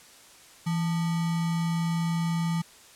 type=tone with sample-and-hold; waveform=sine; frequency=166.8 Hz; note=E3; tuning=21 cents sharp; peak=-24 dBFS; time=0.66-2.62 s; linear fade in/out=10 ms; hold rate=1050 Hz; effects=white hiss -52 dBFS RMS until 2.95 s + low-pass 10000 Hz 12 dB/octave